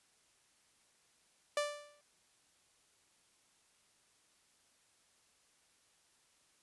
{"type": "tone with exponential decay", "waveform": "sawtooth", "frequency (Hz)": 587.3, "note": "D5", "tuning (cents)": 0, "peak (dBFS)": -26, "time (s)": [1.57, 2.01], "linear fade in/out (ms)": 2, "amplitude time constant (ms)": 95, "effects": ["white hiss -71 dBFS RMS until 6.62 s", "resampled to 24000 Hz"]}